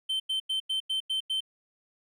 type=tone bursts; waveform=triangle; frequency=3097 Hz; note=G7; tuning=22 cents flat; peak=-25 dBFS; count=7; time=0.09-1.406 s; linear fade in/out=10 ms; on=110 ms; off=91 ms; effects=none